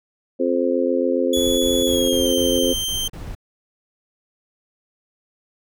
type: harmonic tone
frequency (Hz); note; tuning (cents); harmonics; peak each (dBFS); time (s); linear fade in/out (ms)
87.3; F2; 0; 3 / 4 / 5 / 6; -22 / -23 / -24 / -21; 0.39-2.74; 20
type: tone with pitch glide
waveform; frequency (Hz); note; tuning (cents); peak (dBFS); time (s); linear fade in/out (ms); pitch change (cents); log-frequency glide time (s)
sawtooth; 3400 to 3136; G#7 to G7; +40 to 0; -19; 1.33-3.08; 5; -140; 1.84-2.3
type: noise bursts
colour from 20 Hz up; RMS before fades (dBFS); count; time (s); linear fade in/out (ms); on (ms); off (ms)
brown; -32; 8; 1.36-3.351; 5; 220; 33
effects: none